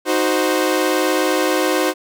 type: chord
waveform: sawtooth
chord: C diminished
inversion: first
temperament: equal with one note detuned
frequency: 311.1 / 370 / 521.4 Hz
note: Eb4 / Gb4 / C5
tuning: 0 / 0 / -6 cents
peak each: -16 dBFS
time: 0.05-1.94 s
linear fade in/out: 50 ms
effects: none